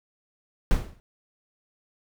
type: noise with exponential decay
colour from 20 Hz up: brown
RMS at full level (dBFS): -18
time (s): 0.71-1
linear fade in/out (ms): 0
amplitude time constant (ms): 62
effects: none